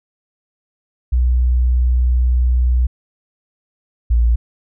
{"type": "tone pair in turn", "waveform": "sine", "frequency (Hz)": [61.74, 58.27], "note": ["B1", "A#1"], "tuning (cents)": [0, 0], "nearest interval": "minor second", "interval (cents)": 100, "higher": "first", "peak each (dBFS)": [-11, -10], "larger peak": "second", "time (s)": [[1.12, 2.87], [4.1, 4.36]], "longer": "first", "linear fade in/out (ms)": 10, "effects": []}